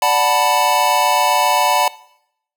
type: chord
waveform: square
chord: B minor seventh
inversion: first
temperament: equal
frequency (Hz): 587.3 / 740 / 880 / 987.8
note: D5 / F#5 / A5 / B5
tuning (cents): 0 / 0 / 0 / 0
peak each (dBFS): -22 / -19 / -18 / -18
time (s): 0.02-1.88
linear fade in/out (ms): 2
effects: noise-tail reverb RT60 0.7 s tail -19 dB re dry